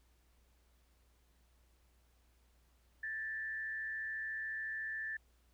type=tone with frequency modulation; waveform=sine; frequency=1760 Hz; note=A6; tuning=in tune; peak=-38 dBFS; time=3.03-5.17 s; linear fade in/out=5 ms; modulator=114 Hz; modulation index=0.49; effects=added 60 Hz sine -68 dBFS peak until 5.53 s + pink hiss -75 dBFS RMS until 5.53 s